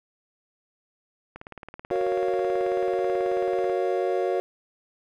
click train, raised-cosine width 0.5 ms, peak -24 dBFS, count 44, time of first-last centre 1.36-3.697 s, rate 18.4 Hz
triangle chord, Gb major seventh, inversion none, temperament equal, 370 / 466.2 / 554.4 / 698.5 Hz, Gb4 / Bb4 / Db5 / F5, 0 / 0 / 0 / 0 cents, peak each -24 / -27 / -27 / -28 dBFS, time 1.91-4.4 s, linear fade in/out 0 ms
effects none

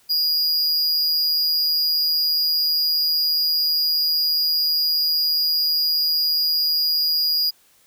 square tone with amplitude modulation, 4869 Hz, D#8, 38 cents flat, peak -16 dBFS, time 0.09-7.51 s, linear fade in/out 20 ms, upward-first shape sine, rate 157 Hz, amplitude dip 45%, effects white hiss -57 dBFS RMS until 7.86 s

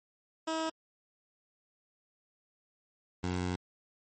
15% pulse tone pair in turn, 321 / 90.36 Hz, E4 / F#2, -46 / -40 cents, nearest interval octave + minor seventh, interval 2194 cents, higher first, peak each -25 dBFS, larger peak neither, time 0.47-0.7 / 3.23-3.56 s, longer second, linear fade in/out 10 ms, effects MP3 32 kbps

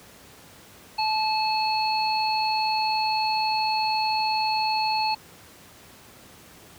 harmonic tone, 868 Hz, A5, 24 cents flat, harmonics 1 / 3 / 5, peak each -23 / -31 / -28 dBFS, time 0.98-5.15 s, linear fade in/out 10 ms, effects pink hiss -49 dBFS RMS until 6.78 s + high-pass 80 Hz 12 dB/octave

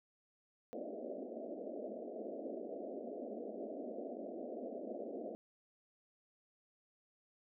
white band-pass noise, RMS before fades -45 dBFS, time 0.73-5.35 s, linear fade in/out 0 ms, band 210 to 680 Hz, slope 96 dB/octave, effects none

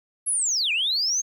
sine linear two-way sweep, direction down then up, 11175 to 2349 to 6510 Hz, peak -20 dBFS, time 0.26-1.22 s, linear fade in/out 20 ms, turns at 0.72 s, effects tanh soft clip ceiling -16 dBFS + 10-bit

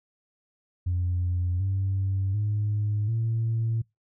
sine tone with pitch steps, 89.1 / 96.6 / 104.74 / 113.56 Hz, F2 / G2 / G#2 / A#2, +35 / -25 / +15 / -45 cents, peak -22 dBFS, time 0.86-3.82 s, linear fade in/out 10 ms, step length 740 ms, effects noise-tail reverb RT60 0.2 s tail -26 dB re dry + tanh soft clip ceiling -20 dBFS

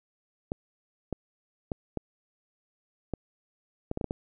clicks, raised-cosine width 2 ms, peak -17 dBFS, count 10, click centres 0.519 / 1.127 / 1.718 / 1.973 / 3.137 / 3.914 / 3.974 / 4.012 / 4.043 / 4.109 s, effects none

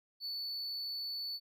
triangle tone, 4467 Hz, C#8, 12 cents sharp, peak -36 dBFS, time 0.2-1.4 s, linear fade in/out 50 ms, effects none

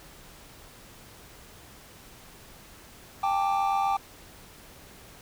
triangle chord, G suspended second, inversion none, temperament equal with one note detuned, 792.2 / 880 / 1174.7 Hz, G5 / A5 / D6, +18 / 0 / 0 cents, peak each -23 / -29 / -28 dBFS, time 3.23-3.97 s, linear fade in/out 5 ms, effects pink hiss -50 dBFS RMS until 5.21 s

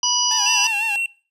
harmonic tone, 979 Hz, B5, 15 cents flat, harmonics 1 / 3 / 5 / 6, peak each -26 / -23 / -23 / -20 dBFS, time 0.03-0.67 s, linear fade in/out 2 ms
sawtooth tone with vibrato, 855 Hz, A5, 50 cents flat, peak -24 dBFS, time 0.31-0.96 s, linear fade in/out 0 ms, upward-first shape sine, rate 6 Hz, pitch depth 97 cents each way
triangle tone, 2724 Hz, F7, 44 cents flat, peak -18 dBFS, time 0.46-1.06 s, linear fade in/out 2 ms
white noise with exponential decay, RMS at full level -31 dBFS, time 0.64-0.73 s, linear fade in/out 0 ms, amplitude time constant 18 ms
effects noise-tail reverb RT60 0.4 s tail -20 dB re dry + resampled to 32000 Hz

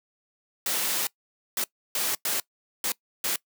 white noise bursts at uneven times, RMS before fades -27 dBFS, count 6, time 0.66-1.07 / 1.57-1.64 / 1.95-2.15 / 2.25-2.4 / 2.84-2.92 / 3.24-3.36 s, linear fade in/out 2 ms, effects noise-tail reverb RT60 0.1 s tail -22 dB re dry + high-pass 200 Hz 12 dB/octave

